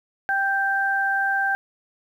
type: tone pair together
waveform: sine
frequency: 784 / 1570.6 Hz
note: G5 / G6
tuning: 0 / +3 cents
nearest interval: octave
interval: 1203 cents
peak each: -24 / -21 dBFS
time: 0.29-1.55 s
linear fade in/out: 0 ms
effects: 9-bit